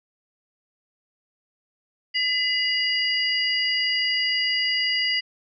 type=tone cluster; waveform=sine; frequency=2017 / 2884 / 4809 Hz; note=B6 / F#7 / D8; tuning=+36 / -45 / +40 cents; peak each=-25 dBFS; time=2.14-5.21 s; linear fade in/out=20 ms; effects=none